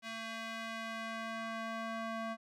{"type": "tone with band-pass filter sweep", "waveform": "square", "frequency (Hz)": 225.2, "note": "A3", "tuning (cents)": 40, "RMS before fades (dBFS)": -41, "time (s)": [0.02, 2.37], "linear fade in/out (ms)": 50, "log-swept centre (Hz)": [2500, 1000], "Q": 0.91, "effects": []}